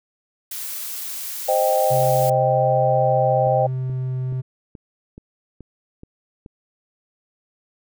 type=noise; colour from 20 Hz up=blue; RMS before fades=-30 dBFS; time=0.51-2.3 s; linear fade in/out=5 ms
type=chord; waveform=sine; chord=C minor; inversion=none; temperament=equal; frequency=523.3 / 622.3 / 784 Hz; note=C5 / Eb5 / G5; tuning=0 / 0 / 0 cents; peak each=-20 dBFS; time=1.48-3.67 s; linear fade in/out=10 ms
type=tone with pitch glide; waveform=triangle; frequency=130.8 to 128.78 Hz; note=C3 to C3; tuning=0 to -27 cents; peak=-20 dBFS; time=1.9-4.42 s; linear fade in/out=20 ms; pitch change=-27 cents; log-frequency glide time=2.99-4.14 s
type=click train; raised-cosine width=3 ms; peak=-26 dBFS; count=8; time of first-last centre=3.47-6.461 s; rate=2.34 Hz
effects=none